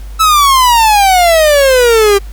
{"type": "exponential sweep", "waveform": "45% pulse", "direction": "down", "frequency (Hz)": [1318.5, 392], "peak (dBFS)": -5, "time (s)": [0.19, 2.19], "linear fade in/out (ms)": 20, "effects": ["added 50 Hz sine -23 dBFS peak until 2.32 s", "pink hiss -41 dBFS RMS until 2.32 s"]}